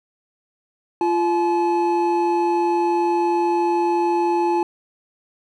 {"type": "tone pair together", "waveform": "triangle", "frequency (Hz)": [345.5, 857], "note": ["F4", "A5"], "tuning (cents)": [-19, -46], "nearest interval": "octave + major third", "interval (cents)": 1573, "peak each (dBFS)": [-17, -18], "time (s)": [1.01, 4.63], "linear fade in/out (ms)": 2, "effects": []}